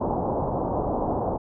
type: low-pass noise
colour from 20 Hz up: white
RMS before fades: -26 dBFS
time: 0-1.38 s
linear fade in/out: 20 ms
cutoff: 930 Hz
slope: 48 dB/octave
effects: none